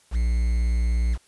triangle tone with quantisation, 58.5 Hz, A#1, 7 cents sharp, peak -17 dBFS, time 0.11-1.18 s, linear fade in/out 50 ms, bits 7, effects white hiss -59 dBFS RMS until 1.27 s + resampled to 24000 Hz

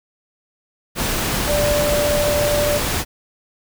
sine tone in noise, 587.3 Hz, D5, in tune, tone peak -17 dBFS, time 1.46-2.81 s, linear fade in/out 50 ms, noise pink, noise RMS -21 dBFS, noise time 0.95-3.05 s, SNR +1 dB, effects none

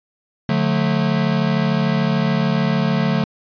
square chord, D major, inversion none, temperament equal with one note detuned, 146.83 / 180.25 / 220 Hz, D3 / F#3 / A3, 0 / -45 / 0 cents, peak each -21 dBFS, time 0.49-3.24 s, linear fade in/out 2 ms, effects resampled to 11025 Hz

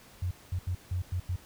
sine tone bursts at uneven times, 90.3 Hz, F#2, 42 cents flat, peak -28 dBFS, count 6, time 0.22-0.31 / 0.52-0.59 / 0.67-0.75 / 0.91-1.02 / 1.12-1.2 / 1.29-1.36 s, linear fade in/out 5 ms, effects pink hiss -55 dBFS RMS until 1.45 s

